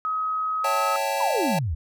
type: tone with pitch glide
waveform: sine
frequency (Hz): 1269 to 1280.8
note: D#6 to D#6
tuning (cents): +34 to +50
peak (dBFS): -23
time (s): 0.05-0.96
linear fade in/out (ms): 0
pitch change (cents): +16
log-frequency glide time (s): 0.61-0.82
type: chord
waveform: square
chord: A dominant seventh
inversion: first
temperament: equal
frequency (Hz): 554.4 / 659.3 / 784 / 880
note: C#5 / E5 / G5 / A5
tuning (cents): 0 / 0 / 0 / 0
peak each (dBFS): -29 / -33 / -30 / -28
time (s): 0.64-1.59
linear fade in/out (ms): 5
type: exponential sweep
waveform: sine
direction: down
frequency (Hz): 1046.5 to 68.4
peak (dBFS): -23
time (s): 1.2-1.75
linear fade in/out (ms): 10
effects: none